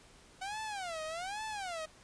sawtooth tone with vibrato, 740 Hz, F#5, in tune, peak -34 dBFS, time 0.41-1.86 s, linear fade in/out 10 ms, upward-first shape sine, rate 1.2 Hz, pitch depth 290 cents each way, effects pink hiss -59 dBFS RMS until 2.03 s + resampled to 22050 Hz

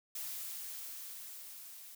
blue noise with level ramp, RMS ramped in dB -41 to -52 dBFS, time 0.15-1.95 s, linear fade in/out 5 ms, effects none

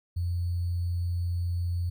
sine tone with sample-and-hold, 87.31 Hz, F2, in tune, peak -26 dBFS, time 0.16-1.9 s, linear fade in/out 10 ms, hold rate 4410 Hz, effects none

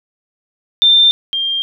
sine tone pair in turn, 3585 / 3194 Hz, A7 / G7, +32 / +32 cents, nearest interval major second, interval 200 cents, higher first, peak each -6 / -15 dBFS, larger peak first, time 0.82-1.11 / 1.33-1.62 s, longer neither, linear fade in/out 0 ms, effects none

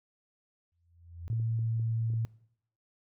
sine tone with exponential growth, 85.1 Hz, F2, 44 cents flat, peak -36 dBFS, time 0.72-1.28 s, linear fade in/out 0 ms, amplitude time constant 120 ms
sine tone, 113.5 Hz, A#2, 46 cents flat, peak -28 dBFS, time 1.3-2.25 s, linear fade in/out 0 ms
clicks, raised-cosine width 3 ms, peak -37 dBFS, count 6, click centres 1.33 / 1.399 / 1.591 / 1.797 / 2.102 / 2.137 s
effects noise-tail reverb RT60 0.7 s tail -22 dB re dry

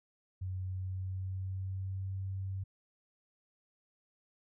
sine tone with pitch glide, 93.1 to 95.88 Hz, F#2 to G2, +11 to -38 cents, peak -35 dBFS, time 0.41-2.64 s, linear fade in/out 10 ms, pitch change +51 cents, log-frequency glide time 0.65-2.14 s, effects none

